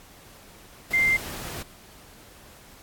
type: tone in noise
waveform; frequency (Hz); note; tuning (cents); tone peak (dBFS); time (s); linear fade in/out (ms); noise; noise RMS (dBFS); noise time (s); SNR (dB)
sine; 2093; C7; 0; -18; 0.93-1.17; 10; pink; -36; 0.9-1.63; +15
effects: pink hiss -50 dBFS RMS until 2.82 s + AAC 64 kbps